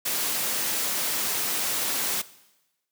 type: noise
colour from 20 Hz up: white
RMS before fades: -27 dBFS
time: 0.05-2.22 s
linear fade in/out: 10 ms
effects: noise-tail reverb RT60 1.0 s tail -18 dB re dry + high-pass 150 Hz 12 dB/octave